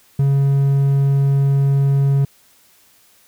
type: tone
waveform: triangle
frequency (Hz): 138.59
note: C#3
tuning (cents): 0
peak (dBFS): -10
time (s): 0.19-2.25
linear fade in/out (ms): 5
effects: white hiss -53 dBFS RMS until 3.27 s